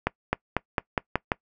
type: accelerating click train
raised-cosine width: 0.5 ms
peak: -7 dBFS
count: 7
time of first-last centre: 0.07-1.318 s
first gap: 260 ms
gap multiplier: 0.91
effects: noise-tail reverb RT60 0.1 s tail -23 dB re dry